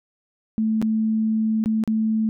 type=tone with dropouts; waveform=sine; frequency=219.6 Hz; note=A3; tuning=3 cents flat; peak=-18 dBFS; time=0.58-2.29 s; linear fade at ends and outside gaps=0 ms; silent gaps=0.816-0.825 / 1.64-1.659 / 1.838-1.876 s; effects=none